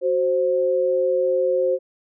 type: tone pair together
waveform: sine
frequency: 371.6 / 525.5 Hz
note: F#4 / C5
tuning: +7 / +7 cents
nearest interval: tritone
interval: 600 cents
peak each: -23 / -18 dBFS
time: 0.01-1.79 s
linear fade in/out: 50 ms
effects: none